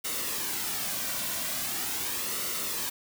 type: noise with flanger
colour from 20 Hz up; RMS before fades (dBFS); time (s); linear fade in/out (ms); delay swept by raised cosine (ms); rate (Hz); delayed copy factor
white; -32; 0.04-2.9; 10; 1.2 to 2.4; 0.41; -0.5
effects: none